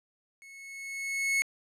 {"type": "tone with level ramp", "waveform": "45% pulse", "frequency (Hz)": 2193, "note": "C#7", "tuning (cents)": -19, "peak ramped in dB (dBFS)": [-49, -23], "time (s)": [0.42, 1.42], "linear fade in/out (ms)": 0, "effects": ["low-pass 11000 Hz 12 dB/octave"]}